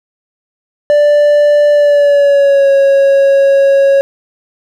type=tone with pitch glide; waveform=triangle; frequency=587.3 to 551.1 Hz; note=D5 to C#5; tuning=0 to -10 cents; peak=-3 dBFS; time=0.9-4.01 s; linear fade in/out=0 ms; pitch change=-110 cents; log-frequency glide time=1.72-2.7 s; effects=none